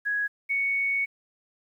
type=tone pair in turn; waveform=sine; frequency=1665 / 2223 Hz; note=G#6 / C#7; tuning=+4 / +4 cents; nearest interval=perfect fourth; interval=500 cents; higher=second; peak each=-24 / -23 dBFS; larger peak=second; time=0.05-0.28 / 0.49-1.06 s; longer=second; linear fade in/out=20 ms; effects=10-bit